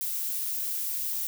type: noise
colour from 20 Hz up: violet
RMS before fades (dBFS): -31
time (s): 0.01-1.27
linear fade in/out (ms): 0
effects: none